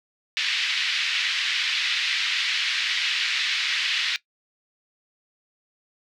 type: band-pass noise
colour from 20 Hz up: pink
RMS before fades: -25 dBFS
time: 0.37-4.16 s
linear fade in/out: 0 ms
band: 2000 to 4300 Hz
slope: 24 dB/octave
effects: noise-tail reverb RT60 0.1 s tail -18 dB re dry